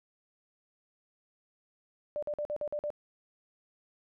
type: tone bursts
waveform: sine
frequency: 592 Hz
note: D5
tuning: 14 cents sharp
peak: -31 dBFS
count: 7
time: 2.16-2.903 s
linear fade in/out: 0 ms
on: 65 ms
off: 48 ms
effects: none